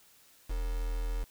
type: tone with quantisation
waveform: sine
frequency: 41.22 Hz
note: E1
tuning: 1 cent sharp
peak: -30 dBFS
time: 0.49-1.25 s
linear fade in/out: 20 ms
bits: 7
effects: white hiss -61 dBFS RMS until 1.3 s